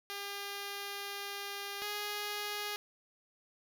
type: tone pair in turn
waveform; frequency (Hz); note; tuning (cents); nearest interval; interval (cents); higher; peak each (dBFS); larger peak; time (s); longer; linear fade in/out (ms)
5% pulse; 401.8 / 414.3; G4 / G#4; +43 / -4; minor second; 53; second; -28 / -25; second; 0.1-1.82 / 1.82-2.76; first; 0
effects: none